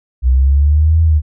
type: linear two-way sweep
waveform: sine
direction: up then down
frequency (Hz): 61.6 to 82.1 to 73.9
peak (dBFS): -7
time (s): 0.22-1.22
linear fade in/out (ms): 50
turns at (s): 1.02
effects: none